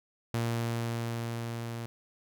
sawtooth tone with level ramp, 116.54 Hz, A#2, in tune, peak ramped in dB -24 to -32 dBFS, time 0.34-1.86 s, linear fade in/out 0 ms, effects none

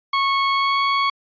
sawtooth tone with pitch glide, 1100 to 1109.6 Hz, C#6 to C#6, -14 to +1 cents, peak -13 dBFS, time 0.13-1.1 s, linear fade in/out 5 ms, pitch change +15 cents, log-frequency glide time 0.52-0.81 s, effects resampled to 11025 Hz

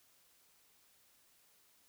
silence, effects white hiss -69 dBFS RMS until 1.88 s

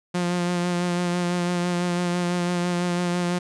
sawtooth tone with vibrato, 176.2 Hz, F3, 16 cents sharp, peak -18 dBFS, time 0.14-3.39 s, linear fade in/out 10 ms, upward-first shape sine, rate 6 Hz, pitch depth 21 cents each way, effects resampled to 22050 Hz

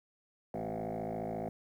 sine tone with frequency modulation, 440 Hz, A4, in tune, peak -33 dBFS, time 0.54-1.49 s, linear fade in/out 2 ms, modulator 54.4 Hz, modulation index 5.7, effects tanh soft clip ceiling -33 dBFS + 11-bit

